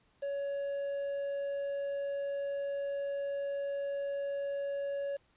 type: tone with quantisation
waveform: triangle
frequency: 561 Hz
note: C#5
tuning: 21 cents sharp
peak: -31 dBFS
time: 0.22-5.17 s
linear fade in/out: 10 ms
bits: 9
effects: pink hiss -70 dBFS RMS until 5.36 s + resampled to 8000 Hz